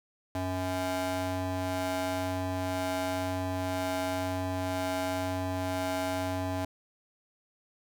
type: ring-modulated tone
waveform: 25% pulse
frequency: 184.6 Hz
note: F#3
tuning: 4 cents flat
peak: -23 dBFS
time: 0.35-6.65 s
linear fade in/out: 2 ms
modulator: 461 Hz
effects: none